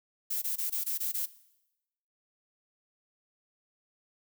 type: noise bursts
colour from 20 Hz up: violet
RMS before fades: -32 dBFS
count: 7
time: 0.3-1.26 s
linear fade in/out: 10 ms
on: 120 ms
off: 20 ms
effects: noise-tail reverb RT60 0.9 s tail -18 dB re dry